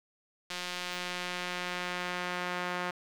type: tone with band-pass filter sweep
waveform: sawtooth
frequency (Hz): 178.8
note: F3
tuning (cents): +41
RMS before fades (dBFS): -36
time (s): 0.5-2.91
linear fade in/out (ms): 5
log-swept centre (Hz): 3700 to 1500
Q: 0.88
effects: 9-bit